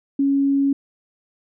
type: tone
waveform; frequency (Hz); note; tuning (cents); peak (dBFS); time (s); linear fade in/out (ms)
sine; 277.2; C#4; 0; -15; 0.19-0.73; 5
effects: none